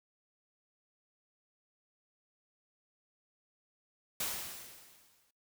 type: noise with exponential decay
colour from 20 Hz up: white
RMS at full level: -34 dBFS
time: 4.2-5.31 s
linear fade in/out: 5 ms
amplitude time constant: 240 ms
effects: noise-tail reverb RT60 0.3 s tail -25 dB re dry